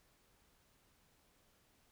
silence, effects pink hiss -72 dBFS RMS until 1.91 s

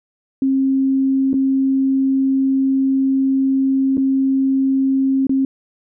sine tone with dropouts, 268 Hz, C4, 42 cents sharp, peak -13 dBFS, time 0.42-5.45 s, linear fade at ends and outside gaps 2 ms, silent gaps 1.332-1.34 / 3.971-3.978 / 5.269-5.294 s, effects none

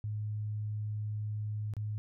sine tone with dropouts, 106 Hz, G#2, 36 cents sharp, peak -33 dBFS, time 0.04-1.98 s, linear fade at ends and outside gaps 0 ms, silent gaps 1.737-1.767 s, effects none

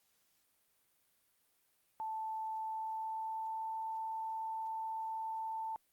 sine tone with pitch glide, 880 to 888.2 Hz, A5 to A5, 0 to +16 cents, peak -37 dBFS, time 2-5.76 s, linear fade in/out 0 ms, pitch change +16 cents, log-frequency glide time 2.56-3.78 s, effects white hiss -75 dBFS RMS until 5.92 s + Opus 48 kbps

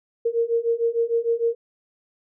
sine beating tone pair, 460.4 / 467 Hz, A#4 / A#4, -22 / +3 cents, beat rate 6.6 Hz, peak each -23 / -22 dBFS, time 0.25-1.55 s, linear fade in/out 10 ms, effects none

